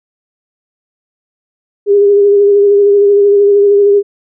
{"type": "tone with vibrato", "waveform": "sine", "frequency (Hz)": 404.9, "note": "G#4", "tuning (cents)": -44, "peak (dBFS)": -4, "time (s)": [1.86, 4.03], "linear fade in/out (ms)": 50, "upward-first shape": "sine", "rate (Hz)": 13, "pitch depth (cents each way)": 25, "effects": []}